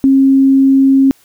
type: tone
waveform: sine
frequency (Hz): 270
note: C#4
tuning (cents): -45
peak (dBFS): -5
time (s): 0.04-1.11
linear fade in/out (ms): 0
effects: white hiss -50 dBFS RMS until 1.24 s